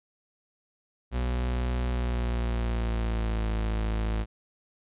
40% pulse tone with pitch glide, 61.5 to 54.47 Hz, B1 to A1, -7 to -17 cents, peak -25 dBFS, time 1.11-4.26 s, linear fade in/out 50 ms, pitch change -210 cents, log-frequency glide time 1.9-3.5 s, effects resampled to 8000 Hz

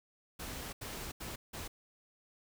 pink noise bursts at uneven times, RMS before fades -43 dBFS, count 4, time 0.39-0.73 / 0.81-1.12 / 1.2-1.36 / 1.53-1.68 s, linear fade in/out 10 ms, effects none

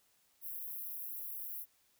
white high-pass noise, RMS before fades -43 dBFS, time 0.41-1.66 s, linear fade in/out 50 ms, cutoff 11000 Hz, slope 96 dB/octave, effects white hiss -72 dBFS RMS until 1.99 s

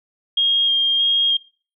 sine tone with vibrato, 3234 Hz, G#7, 47 cents flat, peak -14 dBFS, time 0.37-1.37 s, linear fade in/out 5 ms, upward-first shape square, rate 1.6 Hz, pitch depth 10 cents each way, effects noise-tail reverb RT60 0.4 s tail -24 dB re dry

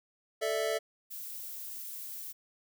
square chord, A suspended fourth, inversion none, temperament equal, 440 / 587.3 / 659.3 Hz, A4 / D5 / E5, 0 / 0 / 0 cents, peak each -34 / -36 / -34 dBFS, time 0.41-0.79 s, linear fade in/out 20 ms
violet noise, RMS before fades -42 dBFS, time 1.1-2.33 s, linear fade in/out 20 ms
effects none

